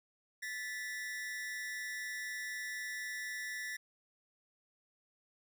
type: ring-modulated tone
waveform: 45% pulse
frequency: 1860 Hz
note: A#6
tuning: 4 cents flat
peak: -36 dBFS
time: 0.42-3.77 s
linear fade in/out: 10 ms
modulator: 112 Hz
effects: none